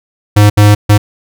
square tone bursts at uneven times, 103.9 Hz, G#2, 1 cent sharp, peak -3 dBFS, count 3, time 0.36-0.5 / 0.57-0.75 / 0.89-0.98 s, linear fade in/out 10 ms, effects none

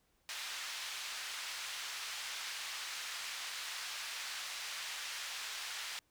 white band-pass noise, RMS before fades -43 dBFS, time 0.29-5.99 s, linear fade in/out 0 ms, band 1200 to 4800 Hz, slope 12 dB/octave, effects pink hiss -75 dBFS RMS until 6.1 s

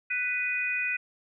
harmonic tone, 496.3 Hz, B4, 8 cents sharp, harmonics 3 / 4 / 5, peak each -34 / -33 / -28 dBFS, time 0.1-0.97 s, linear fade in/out 10 ms, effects none

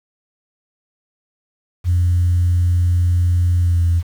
sine tone with pitch glide, 88 to 85.45 Hz, F2 to F2, +14 to -37 cents, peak -11 dBFS, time 1.84-4.03 s, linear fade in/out 50 ms, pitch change -51 cents, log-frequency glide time 3.6-3.84 s, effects tanh soft clip ceiling -8 dBFS + 7-bit

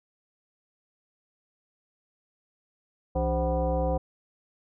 sine tone with frequency modulation, 293.7 Hz, D4, in tune, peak -23 dBFS, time 3.15-3.98 s, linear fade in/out 10 ms, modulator 229 Hz, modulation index 2, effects none

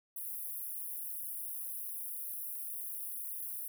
white high-pass noise, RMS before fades -41 dBFS, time 0.16-3.68 s, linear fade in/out 5 ms, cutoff 9700 Hz, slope 96 dB/octave, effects none

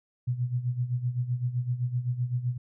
sine tone with tremolo, 123.47 Hz, B2, in tune, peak -23 dBFS, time 0.27-2.58 s, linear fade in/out 10 ms, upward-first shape sine, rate 7.8 Hz, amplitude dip 75%, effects none

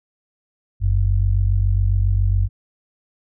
sine tone pair together, 47.22 / 94.5 Hz, F#1 / F#2, +36 / +37 cents, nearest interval octave, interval 1201 cents, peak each -17 dBFS, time 0.8-2.49 s, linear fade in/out 50 ms, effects none

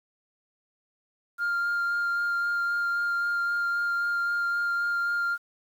sine tone with vibrato, 1400 Hz, F6, 4 cents sharp, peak -22 dBFS, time 1.38-5.38 s, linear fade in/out 50 ms, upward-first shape sine, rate 3.8 Hz, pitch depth 10 cents each way, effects tanh soft clip ceiling -23 dBFS + 9-bit

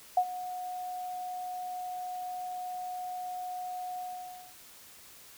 sine tone with ADSR envelope, 729 Hz, F#5, 26 cents flat, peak -19 dBFS, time 0.17-4.55 s, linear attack 4 ms, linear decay 66 ms, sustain -16 dB, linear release 560 ms, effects white hiss -53 dBFS RMS until 5.37 s

